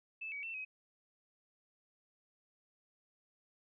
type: tone with pitch steps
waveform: sine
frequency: 2626 / 2268 / 2684 / 2534 Hz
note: E7 / C#7 / E7 / D#7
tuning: -7 / +39 / +31 / +31 cents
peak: -40 dBFS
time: 0.21-0.65 s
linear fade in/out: 10 ms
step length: 110 ms
effects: none